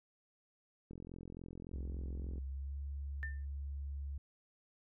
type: click train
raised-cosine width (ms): 3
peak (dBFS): -36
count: 65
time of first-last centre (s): 0.91-2.381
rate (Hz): 43.5
type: tone with pitch glide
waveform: sine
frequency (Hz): 66.6 to 70.07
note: C2 to C#2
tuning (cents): +31 to +19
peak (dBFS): -39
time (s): 1.73-4.18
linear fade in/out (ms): 5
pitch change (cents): +88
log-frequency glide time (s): 2.4-2.77
type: tone with exponential decay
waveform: sine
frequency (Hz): 1792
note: A6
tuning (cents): +31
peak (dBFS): -37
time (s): 3.23-3.45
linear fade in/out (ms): 0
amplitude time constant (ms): 46
effects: none